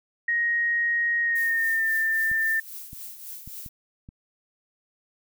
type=tone with pitch glide; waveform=sine; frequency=1877 to 1790.2 Hz; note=A#6 to A6; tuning=+11 to +29 cents; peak=-21 dBFS; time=0.28-2.6 s; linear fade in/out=5 ms; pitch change=-82 cents; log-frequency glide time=1.21-1.91 s
type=noise with tremolo; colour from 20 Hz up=violet; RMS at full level=-37 dBFS; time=1.35-3.69 s; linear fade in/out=10 ms; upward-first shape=triangle; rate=3.7 Hz; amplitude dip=65%
type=clicks; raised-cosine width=5 ms; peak=-30 dBFS; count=5; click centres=2.315 / 2.931 / 3.476 / 3.662 / 4.089 s
effects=none

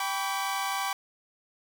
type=chord; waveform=sawtooth; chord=G major; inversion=none; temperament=equal with one note detuned; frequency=784 / 987.8 / 1144.5 Hz; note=G5 / B5 / D6; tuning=0 / 0 / -45 cents; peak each=-28 / -31 / -29 dBFS; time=0-0.93 s; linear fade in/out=2 ms; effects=none

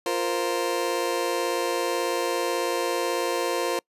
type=chord; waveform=30% pulse; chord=F suspended fourth; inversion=none; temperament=just; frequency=349.2 / 465.6 / 523.8 Hz; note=F4 / Bb4 / C5; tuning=0 / -2 / +2 cents; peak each=-26 dBFS; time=0.06-3.79 s; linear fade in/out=2 ms; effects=noise-tail reverb RT60 0.1 s tail -26 dB re dry + resampled to 32000 Hz

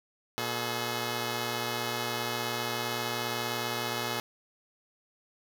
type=tone pair together; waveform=5% pulse; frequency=119.77 / 426.8 Hz; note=A#2 / G#4; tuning=+47 / +47 cents; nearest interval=octave + minor seventh; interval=2200 cents; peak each=-22 dBFS; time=0.38-4.2 s; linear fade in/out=0 ms; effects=none

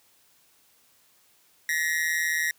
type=tone with amplitude modulation; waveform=45% pulse; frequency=1893 Hz; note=A#6; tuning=26 cents sharp; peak=-20 dBFS; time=1.69-2.51 s; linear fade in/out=2 ms; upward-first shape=sine; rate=159 Hz; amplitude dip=90%; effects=white hiss -62 dBFS RMS until 2.58 s + high-pass 60 Hz 12 dB/octave

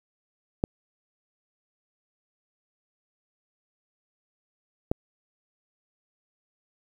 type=clicks; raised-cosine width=2 ms; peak=-10 dBFS; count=2; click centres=0.639 / 4.915 s; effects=8-bit

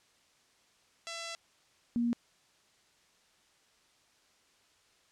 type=tone pair in turn; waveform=5% pulse / sine; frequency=670 / 236.9 Hz; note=E5 / A#3; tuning=+28 / +28 cents; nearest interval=octave + tritone; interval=1800 cents; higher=first; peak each=-27 dBFS; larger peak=neither; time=1.07-1.35 / 1.96-2.13 s; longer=first; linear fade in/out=0 ms; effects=white hiss -67 dBFS RMS until 5.11 s + low-pass 7000 Hz 12 dB/octave

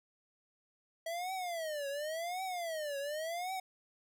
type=tone with vibrato; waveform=square; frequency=650 Hz; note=E5; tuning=24 cents flat; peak=-37 dBFS; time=1.06-3.6 s; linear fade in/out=5 ms; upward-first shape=triangle; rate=0.91 Hz; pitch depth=290 cents each way; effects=none

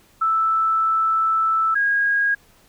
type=tone pair in turn; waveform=sine; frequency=1318.5 / 1637 Hz; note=E6 / G#6; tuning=0 / -25 cents; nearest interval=major third; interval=375 cents; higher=second; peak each=-16 dBFS; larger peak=neither; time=0.21-1.75 / 1.75-2.35 s; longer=first; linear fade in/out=10 ms; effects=pink hiss -55 dBFS RMS until 2.68 s

